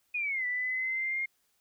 sine linear two-way sweep, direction down then up, 2492 to 1968 to 2136 Hz, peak -29 dBFS, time 0.14-1.26 s, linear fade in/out 10 ms, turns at 0.46 s, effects white hiss -73 dBFS RMS until 1.6 s

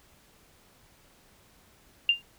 sine tone with exponential decay, 2794 Hz, F7, in tune, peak -15 dBFS, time 2.09-2.22 s, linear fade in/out 2 ms, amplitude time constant 27 ms, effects pink hiss -60 dBFS RMS until 2.38 s

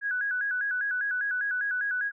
sine tone with vibrato, 1568 Hz, G6, in tune, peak -26 dBFS, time 0.01-2.12 s, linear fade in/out 50 ms, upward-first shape square, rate 5 Hz, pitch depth 89 cents each way, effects none

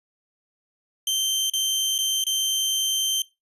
sawtooth tone with dropouts, 3125 Hz, G7, 6 cents flat, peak -18 dBFS, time 1.07-3.22 s, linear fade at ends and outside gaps 2 ms, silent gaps 1.499-1.535 / 1.981-1.987 / 2.24-2.266 s, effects noise-tail reverb RT60 0.2 s tail -18 dB re dry + resampled to 32000 Hz

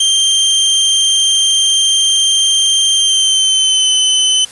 sawtooth tone with pitch glide, 3163 to 3041 Hz, G7 to F#7, +15 to +47 cents, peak -6 dBFS, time 0-4.45 s, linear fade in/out 5 ms, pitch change -68 cents, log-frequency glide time 2.95-3.9 s, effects white hiss -35 dBFS RMS until 4.51 s + resampled to 24000 Hz

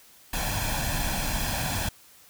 pink noise with comb filter, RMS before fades -28 dBFS, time 0.33-1.89 s, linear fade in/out 5 ms, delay 1.2 ms, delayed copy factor +0.7, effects white hiss -54 dBFS RMS until 2.29 s

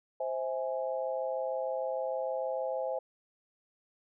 sine chord, C augmented, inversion none, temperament equal with one note detuned, 523.3 / 649.8 / 830.6 Hz, C5 / E5 / G#5, 0 / -25 / 0 cents, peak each -33 / -36 / -39 dBFS, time 0.2-2.99 s, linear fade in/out 5 ms, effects none

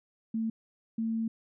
sine tone pair in turn, 223.9 / 225.2 Hz, A3 / A3, +30 / +40 cents, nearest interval unison, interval 10 cents, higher second, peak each -28 dBFS, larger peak neither, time 0.34-0.5 / 0.98-1.28 s, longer second, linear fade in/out 5 ms, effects none

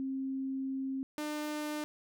sine / sawtooth tone pair in turn, 267 / 300.6 Hz, C4 / D4, +35 / +40 cents, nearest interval major second, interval 205 cents, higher second, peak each -33 / -31 dBFS, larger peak second, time 0-1.03 / 1.18-1.84 s, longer first, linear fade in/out 0 ms, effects none

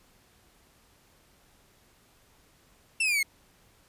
40% pulse exponential sweep, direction down, 2721 to 2127 Hz, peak -23 dBFS, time 3-3.23 s, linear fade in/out 5 ms, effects pink hiss -62 dBFS RMS until 3.88 s + resampled to 32000 Hz

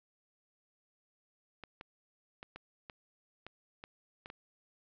clicks, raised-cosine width 0.3 ms, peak -29 dBFS, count 9, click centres 1.637 / 1.811 / 2.429 / 2.56 / 2.898 / 3.466 / 3.839 / 4.259 / 4.301 s, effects low-pass 4000 Hz 12 dB/octave

